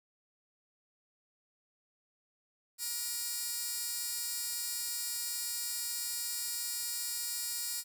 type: tone with high-pass filter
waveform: 15% pulse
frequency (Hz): 474.6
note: A#4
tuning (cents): +31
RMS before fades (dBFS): -37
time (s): 2.78-7.84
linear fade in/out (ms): 50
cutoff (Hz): 6800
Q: 0.93
effects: 10-bit